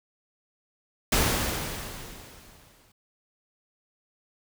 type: noise with exponential decay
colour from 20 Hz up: pink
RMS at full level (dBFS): -21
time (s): 1.12-2.92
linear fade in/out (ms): 5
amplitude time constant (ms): 390
effects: none